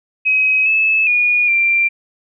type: tone with pitch steps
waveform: sine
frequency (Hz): 2539 / 2604 / 2445 / 2367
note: D#7 / E7 / D#7 / D7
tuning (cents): +34 / -22 / -31 / +13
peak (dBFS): -11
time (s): 0.25-1.89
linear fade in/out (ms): 20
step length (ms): 410
effects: none